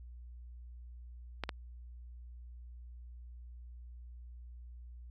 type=clicks; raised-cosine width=0.3 ms; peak=-19 dBFS; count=2; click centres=1.437 / 1.492 s; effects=added 60 Hz sine -47 dBFS peak until 5.1 s